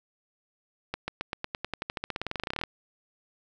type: accelerating click train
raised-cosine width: 0.3 ms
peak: -15 dBFS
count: 27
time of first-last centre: 0.94-2.637 s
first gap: 140 ms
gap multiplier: 0.93
effects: none